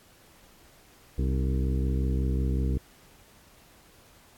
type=harmonic tone with a mistuned harmonic; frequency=65.41 Hz; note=C2; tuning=in tune; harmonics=1 / 2 / 3 / 4 / 5 / 6 / 7; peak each=-25 / -31 / -35 / -37 / -39 / -41 / -42 dBFS; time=1.18-2.78 s; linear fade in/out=5 ms; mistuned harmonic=5; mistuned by=-54 cents; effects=pink hiss -57 dBFS RMS until 4.37 s + AAC 64 kbps